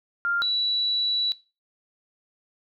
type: tone pair in turn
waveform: sine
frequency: 1396.9 / 3935 Hz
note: F6 / B7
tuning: 0 / -7 cents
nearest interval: octave + tritone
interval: 1793 cents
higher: second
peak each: -22 dBFS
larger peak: neither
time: 0.25-0.42 / 0.42-1.32 s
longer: second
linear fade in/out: 0 ms
effects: noise-tail reverb RT60 0.3 s tail -19 dB re dry